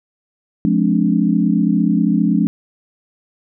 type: chord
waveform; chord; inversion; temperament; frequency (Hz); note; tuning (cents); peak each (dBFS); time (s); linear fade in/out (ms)
sine; D half-diminished seventh; first; just; 176.2 / 211.4 / 264.3 / 293.7; F3 / Ab3 / C4 / D4; +16 / +31 / +18 / 0; -17 / -16 / -20 / -19; 0.65-2.47; 0
effects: none